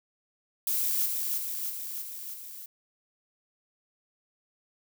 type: noise with echo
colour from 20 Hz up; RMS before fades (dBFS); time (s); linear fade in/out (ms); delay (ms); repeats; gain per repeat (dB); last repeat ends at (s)
violet; -28; 0.67-1.06; 2; 320; 5; -3; 2.66
effects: none